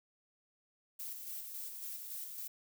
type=noise with tremolo; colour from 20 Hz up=violet; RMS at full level=-43 dBFS; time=0.99-2.48 s; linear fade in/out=10 ms; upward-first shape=square; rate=3.6 Hz; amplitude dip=35%; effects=none